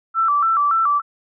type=tone with vibrato; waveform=sine; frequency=1244.5 Hz; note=D#6; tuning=in tune; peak=-14 dBFS; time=0.14-1.02 s; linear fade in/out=50 ms; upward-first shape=square; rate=3.5 Hz; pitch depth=120 cents each way; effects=none